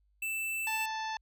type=tone; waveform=square; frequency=2651 Hz; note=E7; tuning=9 cents sharp; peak=-33 dBFS; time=0.22-0.86 s; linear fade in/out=5 ms
type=harmonic tone; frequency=879 Hz; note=A5; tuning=2 cents flat; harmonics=1 / 2 / 3 / 4 / 5 / 6 / 7; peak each=-35 / -41 / -45 / -47 / -49 / -51 / -52 dBFS; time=0.67-1.17 s; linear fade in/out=2 ms
effects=added 50 Hz sine -67 dBFS peak until 1.21 s